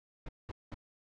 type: noise bursts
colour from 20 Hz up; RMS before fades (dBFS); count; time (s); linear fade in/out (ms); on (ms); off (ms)
brown; -41; 3; 0.26-0.744; 5; 28; 200
effects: low-pass 4000 Hz 12 dB/octave